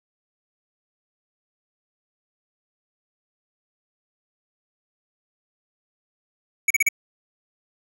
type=tone bursts; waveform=square; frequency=2253 Hz; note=C#7; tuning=28 cents sharp; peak=-16 dBFS; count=4; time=6.68-6.888 s; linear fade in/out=5 ms; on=25 ms; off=36 ms; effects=none